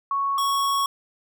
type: tone pair in turn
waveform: sine / square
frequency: 1108.7 / 1108.7 Hz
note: C#6 / C#6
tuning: 0 / 0 cents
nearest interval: unison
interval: 0 cents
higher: neither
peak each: -21 dBFS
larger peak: neither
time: 0.11-0.38 / 0.38-0.86 s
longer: second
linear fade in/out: 2 ms
effects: none